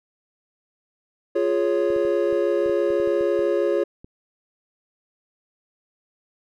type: chord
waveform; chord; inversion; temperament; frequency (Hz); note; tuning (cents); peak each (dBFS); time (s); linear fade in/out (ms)
triangle; Db major; first; equal; 349.2 / 415.3 / 554.4; F4 / Ab4 / Db5; 0 / 0 / 0; -21 / -21 / -21; 1.35-3.84; 10
type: clicks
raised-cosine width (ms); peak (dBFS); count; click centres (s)
3; -29; 12; 1.903 / 1.963 / 2.051 / 2.327 / 2.661 / 2.696 / 2.904 / 3.001 / 3.075 / 3.21 / 3.392 / 4.045
effects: none